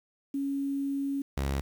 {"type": "tone pair in turn", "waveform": ["sine", "sawtooth"], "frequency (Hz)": [277.2, 68.72], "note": ["C#4", "C#2"], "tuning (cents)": [0, -14], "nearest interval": "2 octaves", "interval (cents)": 2414, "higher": "first", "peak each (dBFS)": [-28, -24], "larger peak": "second", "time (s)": [[0.34, 1.22], [1.37, 1.61]], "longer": "first", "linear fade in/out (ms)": 5, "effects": ["9-bit"]}